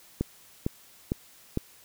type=click train; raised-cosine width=3 ms; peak=-13 dBFS; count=4; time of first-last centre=0.21-1.574 s; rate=2.2 Hz; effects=white hiss -55 dBFS RMS until 1.84 s